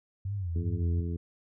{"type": "tone with vibrato", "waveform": "sine", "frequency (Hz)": 92.5, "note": "F#2", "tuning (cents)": 0, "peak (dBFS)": -30, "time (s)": [0.25, 1.01], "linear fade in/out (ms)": 5, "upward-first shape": "sine", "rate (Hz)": 2.7, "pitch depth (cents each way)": 170}
{"type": "harmonic tone", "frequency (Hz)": 85.4, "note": "F2", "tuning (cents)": -38, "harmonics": [1, 2, 3, 4, 5], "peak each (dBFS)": [-31, -37, -41, -43, -45], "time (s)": [0.55, 1.17], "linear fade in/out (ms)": 10}
{"effects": []}